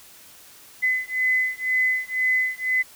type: beating tone pair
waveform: sine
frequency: 2024 / 2026 Hz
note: B6 / B6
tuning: +42 / +44 cents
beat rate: 2 Hz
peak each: -23 dBFS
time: 0.82-2.83 s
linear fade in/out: 20 ms
effects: white hiss -48 dBFS RMS until 2.95 s